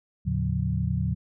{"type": "tone cluster", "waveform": "sine", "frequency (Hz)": [79.1, 110.9, 139.6, 179.2], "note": ["D#2", "A2", "C#3", "F3"], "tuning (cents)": [29, 14, 13, 45], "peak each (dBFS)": -29, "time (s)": [0.25, 1.15], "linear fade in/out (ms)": 20, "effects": []}